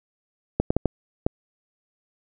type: clicks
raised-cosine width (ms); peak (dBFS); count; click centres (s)
2; -6; 5; 0.6 / 0.705 / 0.766 / 0.857 / 1.265
effects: none